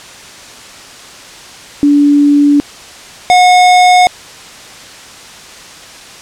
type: tone pair in turn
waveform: sine / square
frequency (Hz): 288.8 / 726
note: D4 / F#5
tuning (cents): -29 / -33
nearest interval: octave + major third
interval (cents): 1596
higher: second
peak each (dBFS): -4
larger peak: neither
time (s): 1.83-2.6 / 3.3-4.07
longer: neither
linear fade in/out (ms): 0
effects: white hiss -32 dBFS RMS until 6.21 s + low-pass 7000 Hz 12 dB/octave